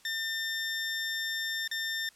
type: tone with dropouts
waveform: 20% pulse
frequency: 1800 Hz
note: A6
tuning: 39 cents sharp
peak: -26 dBFS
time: 0.05-2.09 s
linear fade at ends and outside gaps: 2 ms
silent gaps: 1.677-1.713 s
effects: white hiss -60 dBFS RMS until 2.15 s + low-pass 10000 Hz 12 dB/octave